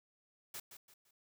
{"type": "noise with echo", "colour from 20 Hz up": "white", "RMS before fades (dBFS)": -45, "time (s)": [0.54, 0.6], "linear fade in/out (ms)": 5, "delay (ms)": 170, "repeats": 3, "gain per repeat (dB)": -9, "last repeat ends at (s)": 1.11, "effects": []}